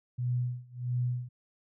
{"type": "tone with tremolo", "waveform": "sine", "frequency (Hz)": 123.47, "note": "B2", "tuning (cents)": 0, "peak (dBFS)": -26, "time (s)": [0.18, 1.29], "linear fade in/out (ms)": 10, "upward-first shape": "sine", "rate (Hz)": 1.5, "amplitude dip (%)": 95, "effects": []}